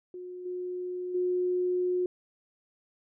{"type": "tone with level steps", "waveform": "sine", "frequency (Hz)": 361.4, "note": "F#4", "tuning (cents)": -41, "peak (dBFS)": [-38, -32, -25], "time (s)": [0.14, 2.06], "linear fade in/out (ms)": 2, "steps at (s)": [0.45, 1.14], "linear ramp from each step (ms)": 10, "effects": []}